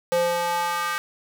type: tone with high-pass filter sweep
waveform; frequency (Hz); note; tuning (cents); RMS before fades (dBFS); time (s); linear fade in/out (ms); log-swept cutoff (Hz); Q
square; 172.9; F3; -17; -24; 0.12-0.98; 0; 480 to 1400; 2.9
effects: none

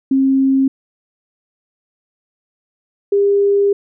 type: tone pair in turn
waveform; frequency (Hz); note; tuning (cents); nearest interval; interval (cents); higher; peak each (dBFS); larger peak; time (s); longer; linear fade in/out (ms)
sine; 268.2 / 401.8; C4 / G4; +43 / +43; perfect fifth; 700; second; -10; neither; 0.11-0.68 / 3.12-3.73; second; 5
effects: none

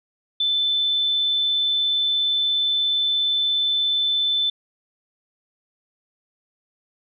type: tone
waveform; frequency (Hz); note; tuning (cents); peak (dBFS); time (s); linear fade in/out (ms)
sine; 3523; A7; +1; -18; 0.4-4.5; 5
effects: none

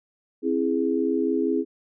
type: chord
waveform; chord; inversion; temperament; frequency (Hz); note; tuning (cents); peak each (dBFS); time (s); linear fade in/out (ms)
sine; C augmented; none; equal with one note detuned; 264.8 / 329.6 / 415.3; C4 / E4 / G#4; +21 / 0 / 0; -25; 0.42-1.65; 50
effects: none

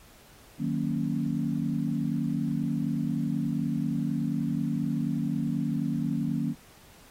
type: chord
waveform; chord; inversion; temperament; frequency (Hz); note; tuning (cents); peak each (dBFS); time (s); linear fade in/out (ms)
sine; D# minor seventh; none; equal with one note detuned; 154.49 / 185 / 233.1 / 277.2; D#3 / F#3 / A#3 / C#4; -12 / 0 / 0 / 0; -31 / -33 / -30 / -32; 0.58-6.55; 50
effects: pink hiss -55 dBFS RMS until 7.1 s + AAC 48 kbps

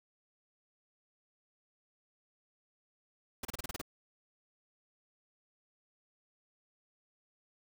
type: noise bursts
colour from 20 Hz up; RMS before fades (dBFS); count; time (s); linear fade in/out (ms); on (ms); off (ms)
pink; -39; 8; 3.43-3.815; 5; 21; 31
effects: none

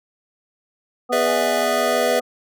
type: harmonic tone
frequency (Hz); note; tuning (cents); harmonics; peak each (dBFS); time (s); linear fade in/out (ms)
246.9; B3; 0; 1 / 2 / 3 / 5; -29 / -25 / -26 / -28; 1.09-2.21; 20
type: chord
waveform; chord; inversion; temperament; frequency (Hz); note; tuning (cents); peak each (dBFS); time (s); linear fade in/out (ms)
square; E dominant seventh; first; just; 412 / 494.4 / 593.3 / 659.3; G#4 / B4 / D5 / E5; -14 / +2 / +18 / 0; -27 / -24 / -25 / -22; 1.12-2.2; 10
type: tone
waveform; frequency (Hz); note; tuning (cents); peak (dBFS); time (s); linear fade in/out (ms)
sine; 828; G#5; -5; -30; 1.24-1.67; 50
effects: none

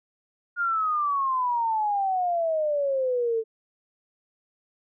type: exponential sweep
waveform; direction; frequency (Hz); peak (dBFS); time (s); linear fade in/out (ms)
sine; down; 1430 to 440; -22; 0.56-3.44; 50
effects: none

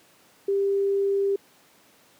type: tone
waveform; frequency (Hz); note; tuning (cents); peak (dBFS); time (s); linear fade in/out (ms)
sine; 396.1; G4; +18; -20; 0.48-1.36; 5
effects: pink hiss -57 dBFS RMS until 2.19 s + high-pass 200 Hz 12 dB/octave

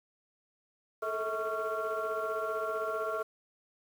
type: tone cluster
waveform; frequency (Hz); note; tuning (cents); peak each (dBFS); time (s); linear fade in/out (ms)
sine; 431.4 / 446.9 / 647 / 1111 / 1375; A4 / A4 / E5 / C#6 / F6; -34 / +27 / -32 / +4 / -27; -38 / -38 / -35 / -38 / -36; 1.02-3.23; 10
effects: tanh soft clip ceiling -24 dBFS + 9-bit

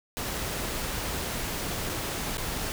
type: noise with dropouts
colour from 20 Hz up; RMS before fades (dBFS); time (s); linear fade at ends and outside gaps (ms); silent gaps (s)
pink; -32; 0.17-2.72; 0; 1.892-1.896 / 2.371-2.381
effects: none

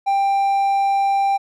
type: tone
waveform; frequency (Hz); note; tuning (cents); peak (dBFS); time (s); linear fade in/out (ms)
triangle; 790; G5; +13; -13; 0.06-1.38; 20
effects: none

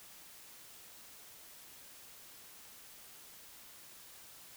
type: silence
effects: white hiss -55 dBFS RMS until 4.56 s

